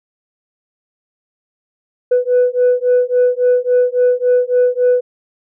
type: beating tone pair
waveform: sine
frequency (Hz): 493.9 / 497.5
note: B4 / B4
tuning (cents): 0 / +13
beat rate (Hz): 3.6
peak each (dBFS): -12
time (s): 2.11-5.01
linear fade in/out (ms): 10
effects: tanh soft clip ceiling -6 dBFS